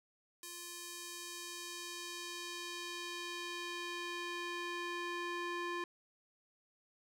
square tone with band-pass filter sweep, 348.7 Hz, F4, 3 cents flat, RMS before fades -43 dBFS, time 0.43-5.84 s, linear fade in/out 2 ms, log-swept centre 9400 to 1500 Hz, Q 0.78, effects none

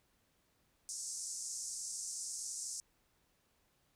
white band-pass noise, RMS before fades -43 dBFS, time 0.89-2.8 s, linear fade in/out 0 ms, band 5400 to 9000 Hz, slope 48 dB/octave, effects pink hiss -75 dBFS RMS until 3.95 s

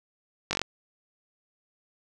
slowing click train, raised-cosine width 0.2 ms, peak -9 dBFS, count 6, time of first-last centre 0.51-0.616 s, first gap 20 ms, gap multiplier 1.03, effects none

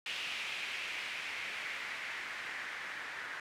blue noise with low-pass filter sweep, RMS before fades -41 dBFS, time 0.06-3.4 s, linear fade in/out 2 ms, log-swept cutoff 2700 to 1700 Hz, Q 2.8, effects none

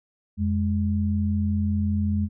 sine tone pair together, 87.33 / 207.7 Hz, F2 / G#3, 0 / 0 cents, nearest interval octave + minor third, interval 1500 cents, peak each -23 / -24 dBFS, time 0.37-2.29 s, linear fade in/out 50 ms, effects none

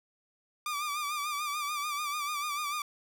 sawtooth tone with vibrato, 1184 Hz, D6, 14 cents sharp, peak -28 dBFS, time 0.66-2.82 s, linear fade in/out 2 ms, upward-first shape sine, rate 6.8 Hz, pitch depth 61 cents each way, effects none

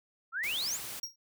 sine exponential sweep, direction up, 1282 to 8000 Hz, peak -31 dBFS, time 0.32-0.79 s, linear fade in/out 50 ms
white noise, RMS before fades -41 dBFS, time 0.43-1 s, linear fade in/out 10 ms
square tone with exponential decay, 5610 Hz, F8, 7 cents sharp, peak -32 dBFS, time 1.03-1.16 s, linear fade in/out 5 ms, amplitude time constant 28 ms
effects none

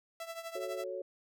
sawtooth tone with tremolo, 664 Hz, E5, 12 cents sharp, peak -34 dBFS, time 0.2-0.84 s, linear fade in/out 2 ms, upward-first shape triangle, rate 12 Hz, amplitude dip 80%
sine chord, F# minor, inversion none, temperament equal, 370 / 440 / 554.4 Hz, F#4 / A4 / C#5, 0 / 0 / 0 cents, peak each -41 / -44 / -39 dBFS, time 0.55-1.02 s, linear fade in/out 5 ms
effects none

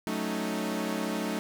sawtooth chord, D# half-diminished seventh, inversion first, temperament equal, 185 / 220 / 277.2 / 311.1 Hz, F#3 / A3 / C#4 / D#4, 0 / 0 / 0 / 0 cents, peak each -32 / -29 / -34 / -31 dBFS, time 0.07-1.39 s, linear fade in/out 0 ms, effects none

